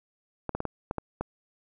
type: clicks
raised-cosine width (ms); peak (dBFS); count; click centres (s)
1; -16; 7; 0.493 / 0.55 / 0.604 / 0.653 / 0.911 / 0.983 / 1.21
effects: none

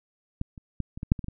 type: clicks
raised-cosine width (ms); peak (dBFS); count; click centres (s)
5; -16 / -30 / -16 / -25 / -20 / -6 / -22 / -23 / -21; 9; 0.414 / 0.578 / 0.803 / 0.975 / 1.031 / 1.119 / 1.192 / 1.243 / 1.284
effects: none

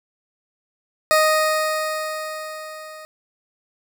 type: tone with level ramp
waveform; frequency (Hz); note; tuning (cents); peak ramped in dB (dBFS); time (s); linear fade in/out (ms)
20% pulse; 622.3; D#5; 0; -8 to -32; 1.11-3.05; 0
effects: none

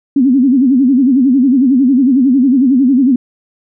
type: tone with vibrato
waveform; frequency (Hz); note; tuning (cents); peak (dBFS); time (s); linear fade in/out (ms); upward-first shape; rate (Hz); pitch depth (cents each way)
sine; 261.6; C4; 0; -6; 0.16-3.16; 5; sine; 11; 150
effects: none

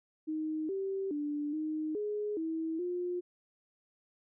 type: tone with pitch steps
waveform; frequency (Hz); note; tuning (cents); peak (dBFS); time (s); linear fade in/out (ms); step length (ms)
sine; 311.8 / 387.9 / 294 / 310.1 / 418 / 323 / 355.7; D#4 / G4 / D4 / D#4 / G#4 / E4 / F4; +4 / -18 / +2 / -6 / +11 / -35 / +32; -32; 0.27-3.21; 20; 420
effects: none

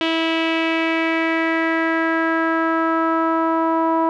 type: tone with low-pass filter sweep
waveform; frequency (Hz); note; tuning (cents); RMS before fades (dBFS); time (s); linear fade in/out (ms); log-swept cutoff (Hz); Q
sawtooth; 326.2; E4; -18; -19; 0.01-4.09; 0; 3100 to 1000; 3.6
effects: none

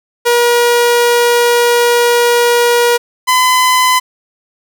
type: tone pair in turn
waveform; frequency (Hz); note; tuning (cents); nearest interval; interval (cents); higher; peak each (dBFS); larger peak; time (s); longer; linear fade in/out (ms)
sawtooth; 478.4 / 1013.7; A#4 / B5; +45 / +45; octave + minor second; 1300; second; -4; neither; 0.25-2.98 / 3.27-4; first; 20
effects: none

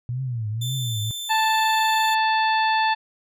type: tone with vibrato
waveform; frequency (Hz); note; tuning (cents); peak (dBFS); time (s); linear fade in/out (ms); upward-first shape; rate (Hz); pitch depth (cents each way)
sine; 118.3; A#2; +26; -24; 0.09-1.11; 0; triangle; 1.9; 220
type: tone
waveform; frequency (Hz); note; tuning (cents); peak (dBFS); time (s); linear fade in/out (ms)
sawtooth; 3546; A7; +13; -26; 0.61-2.15; 10
type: harmonic tone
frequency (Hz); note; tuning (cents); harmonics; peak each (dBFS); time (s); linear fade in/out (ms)
880; A5; 0; 1 / 2 / 3 / 4 / 5; -19 / -25 / -29 / -31 / -33; 1.29-2.95; 20
effects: none

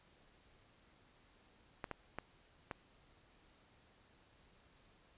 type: clicks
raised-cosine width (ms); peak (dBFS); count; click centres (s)
0.5; -26; 4; 1.842 / 1.913 / 2.186 / 2.712
effects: pink hiss -68 dBFS RMS until 5.17 s + resampled to 8000 Hz

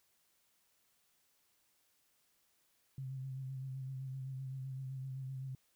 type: tone with vibrato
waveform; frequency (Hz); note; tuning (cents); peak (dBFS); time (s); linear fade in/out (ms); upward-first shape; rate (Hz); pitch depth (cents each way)
sine; 132.4; C3; +21; -40; 2.98-5.55; 2; sine; 7.8; 33
effects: white hiss -75 dBFS RMS until 5.75 s

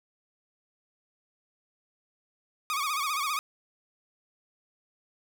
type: tone with vibrato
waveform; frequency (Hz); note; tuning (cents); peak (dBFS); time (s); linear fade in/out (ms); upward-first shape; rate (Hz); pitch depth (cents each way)
sawtooth; 1174.7; D6; 0; -24; 2.7-3.39; 0; sine; 15; 120
effects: none

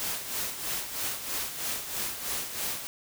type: noise with tremolo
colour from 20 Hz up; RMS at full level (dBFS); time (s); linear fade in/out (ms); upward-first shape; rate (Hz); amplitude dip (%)
white; -31; 0-2.87; 0; sine; 3.1; 60
effects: none

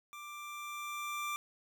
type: tone with level ramp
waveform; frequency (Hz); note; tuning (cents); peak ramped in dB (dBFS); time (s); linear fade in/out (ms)
25% pulse; 1180; D6; +8; -42 to -31; 0.13-1.36; 0
effects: none

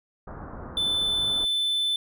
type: low-pass noise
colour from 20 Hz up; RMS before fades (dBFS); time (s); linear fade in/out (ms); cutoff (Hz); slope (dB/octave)
pink; -39; 0.27-1.45; 5; 1500; 48
type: tone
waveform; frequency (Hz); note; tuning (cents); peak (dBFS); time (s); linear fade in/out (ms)
triangle; 3520; A7; 0; -21; 0.77-1.96; 2
effects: none

